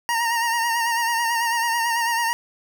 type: tone with vibrato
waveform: 25% pulse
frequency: 930 Hz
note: A#5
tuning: 4 cents flat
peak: -16 dBFS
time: 0.09-2.33 s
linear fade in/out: 0 ms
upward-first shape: sine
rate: 9.1 Hz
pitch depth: 43 cents each way
effects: none